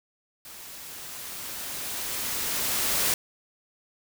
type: noise with level ramp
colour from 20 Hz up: white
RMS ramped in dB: -44 to -24 dBFS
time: 0.45-3.14 s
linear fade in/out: 2 ms
effects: none